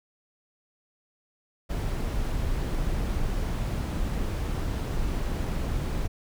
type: noise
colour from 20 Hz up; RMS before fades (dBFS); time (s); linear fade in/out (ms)
brown; -28; 1.69-6.08; 20
effects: none